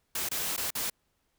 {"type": "noise with dropouts", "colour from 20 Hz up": "white", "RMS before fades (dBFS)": -32, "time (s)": [0.15, 0.9], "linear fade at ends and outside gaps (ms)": 5, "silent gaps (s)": [[0.289, 0.313], [0.565, 0.576], [0.706, 0.751]], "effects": ["pink hiss -75 dBFS RMS until 1.38 s"]}